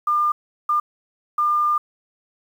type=tone bursts at uneven times; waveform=sine; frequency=1202 Hz; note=D6; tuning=40 cents sharp; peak=-16 dBFS; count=3; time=0.07-0.32 / 0.69-0.8 / 1.38-1.78 s; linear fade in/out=5 ms; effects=8-bit